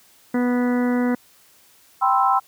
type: harmonic tone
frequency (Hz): 245.9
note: B3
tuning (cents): -7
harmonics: 1 / 2 / 3 / 4 / 5 / 6 / 7 / 8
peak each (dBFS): -18 / -26 / -33 / -34 / -38 / -35 / -39 / -36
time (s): 0.34-1.15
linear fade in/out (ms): 5
type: chord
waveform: sine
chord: C major seventh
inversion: second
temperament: equal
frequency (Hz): 784 / 987.8 / 1046.5 / 1318.5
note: G5 / B5 / C6 / E6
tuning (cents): 0 / 0 / 0 / 0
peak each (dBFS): -19 / -23 / -20 / -21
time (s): 2.01-2.4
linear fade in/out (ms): 20
effects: white hiss -54 dBFS RMS until 2.47 s + high-pass 60 Hz 12 dB/octave